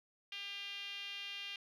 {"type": "tone with band-pass filter", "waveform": "5% pulse", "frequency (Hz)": 400, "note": "G4", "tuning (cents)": 35, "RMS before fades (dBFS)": -45, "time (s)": [0.32, 1.56], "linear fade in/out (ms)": 2, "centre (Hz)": 2900, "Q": 3.6, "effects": []}